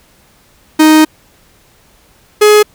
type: tone pair in turn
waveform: 45% pulse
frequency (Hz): 311.3 / 421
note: D#4 / G#4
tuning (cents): +1 / +24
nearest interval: perfect fourth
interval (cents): 523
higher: second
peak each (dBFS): -3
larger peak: neither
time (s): 0.79-1.05 / 2.41-2.63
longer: first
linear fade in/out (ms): 10
effects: pink hiss -48 dBFS RMS until 2.74 s